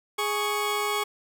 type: tone pair together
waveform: 20% pulse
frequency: 415.4 / 1109 Hz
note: G#4 / C#6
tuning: 0 / 0 cents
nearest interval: octave + perfect fourth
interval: 1700 cents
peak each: -23 dBFS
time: 0.18-1.04 s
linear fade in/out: 10 ms
effects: none